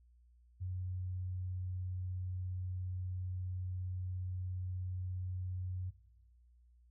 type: tone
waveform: sine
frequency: 91.7 Hz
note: F#2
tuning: 15 cents flat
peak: -37 dBFS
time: 0.6-5.91 s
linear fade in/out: 20 ms
effects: noise-tail reverb RT60 1.0 s tail -17 dB re dry + added 60 Hz sine -62 dBFS peak until 6.9 s